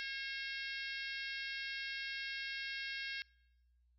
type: harmonic tone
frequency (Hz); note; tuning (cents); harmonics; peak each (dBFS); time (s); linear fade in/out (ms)
542; C#5; -39; 3 / 4 / 5 / 6 / 7 / 8 / 9 / 10; -44 / -46 / -48 / -50 / -51 / -52 / -53 / -54; 0-3.22; 0
effects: noise-tail reverb RT60 1.0 s tail -25 dB re dry + added 60 Hz sine -69 dBFS peak until 3.98 s